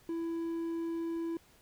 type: tone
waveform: triangle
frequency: 332.4 Hz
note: E4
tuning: 15 cents sharp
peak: -31 dBFS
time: 0.09-1.37 s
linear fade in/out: 2 ms
effects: pink hiss -63 dBFS RMS until 1.61 s